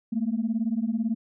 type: beating tone pair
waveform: sine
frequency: 216.3 / 234.3 Hz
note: A3 / A#3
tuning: -29 / +9 cents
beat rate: 18 Hz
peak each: -26 dBFS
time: 0.12-1.15 s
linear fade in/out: 10 ms
effects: tanh soft clip ceiling -17 dBFS